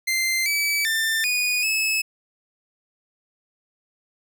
sawtooth tone with pitch steps, 2083 / 2296 / 1788 / 2467 / 2594 Hz, C7 / D7 / A6 / D#7 / E7, -8 / -40 / +27 / -15 / -28 cents, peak -17 dBFS, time 0.07-2.02 s, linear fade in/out 10 ms, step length 390 ms, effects none

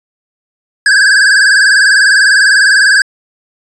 square tone with vibrato, 1606 Hz, G6, 41 cents sharp, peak -5 dBFS, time 0.86-3.02 s, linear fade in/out 2 ms, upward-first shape triangle, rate 20 Hz, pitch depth 120 cents each way, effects resampled to 22050 Hz

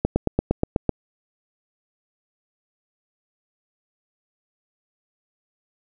slowing click train, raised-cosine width 2 ms, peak -5 dBFS, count 8, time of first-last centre 0.05-0.893 s, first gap 110 ms, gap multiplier 1.03, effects none

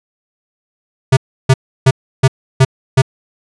square tone bursts, 132.2 Hz, C3, 18 cents sharp, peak -5 dBFS, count 6, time 1.12-3.02 s, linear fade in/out 10 ms, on 50 ms, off 320 ms, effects resampled to 22050 Hz

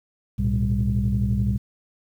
sine tone cluster, 65 / 109.2 / 120.9 / 198 Hz, C2 / A2 / B2 / G3, -11 / -13 / -36 / +18 cents, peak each -24 dBFS, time 0.38-1.58 s, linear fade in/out 20 ms, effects tanh soft clip ceiling -12 dBFS + 9-bit

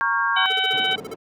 sine chord, G half-diminished seventh, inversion first, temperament equal with one note detuned, 932.3 / 1108.7 / 1396.9 / 1605.6 Hz, Bb5 / Db6 / F6 / G6, 0 / 0 / 0 / +41 cents, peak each -26 / -23 / -28 / -22 dBFS, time 0.01-0.46 s, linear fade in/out 0 ms
harmonic tone, 759 Hz, F#5, 44 cents sharp, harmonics 1 / 2 / 3 / 4 / 5, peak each -27 / -25 / -28 / -22 / -28 dBFS, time 0.36-0.96 s, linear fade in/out 10 ms
square tone bursts, 440 Hz, A4, in tune, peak -30 dBFS, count 10, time 0.5-1.139 s, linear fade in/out 5 ms, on 27 ms, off 41 ms
white band-pass noise, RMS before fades -38 dBFS, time 0.72-1.16 s, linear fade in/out 20 ms, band 160 to 450 Hz, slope 12 dB/octave
effects none

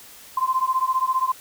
sine beating tone pair, 1032 / 1047 Hz, C6 / C6, -24 / +1 cents, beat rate 15 Hz, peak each -22 dBFS, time 0.37-1.32 s, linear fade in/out 5 ms, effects white hiss -45 dBFS RMS until 1.4 s

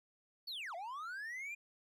triangle linear two-way sweep, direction down then up, 4601 to 650 to 2442 Hz, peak -40 dBFS, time 0.47-1.55 s, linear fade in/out 10 ms, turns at 0.75 s, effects none

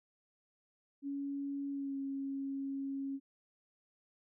sine tone with pitch glide, 280 to 273.8 Hz, C#4 to C#4, +18 to -21 cents, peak -36 dBFS, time 1.02-3.2 s, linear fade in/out 50 ms, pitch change -39 cents, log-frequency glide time 1.71-1.97 s, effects none

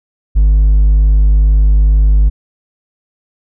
sine tone with hard clipping, 51.1 Hz, G#1, 27 cents flat, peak -6 dBFS, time 0.35-2.3 s, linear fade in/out 20 ms, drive 2 dB, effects none

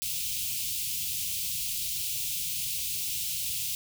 white band-stop noise, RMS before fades -32 dBFS, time 0.02-3.75 s, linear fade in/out 0 ms, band 170 to 2500 Hz, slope 48 dB/octave, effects none

